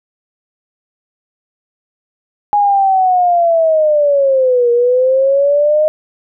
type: linear two-way sweep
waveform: sine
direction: down then up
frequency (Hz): 830.6 to 472.4 to 620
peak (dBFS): -8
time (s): 2.53-5.88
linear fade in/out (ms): 0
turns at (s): 4.71
effects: none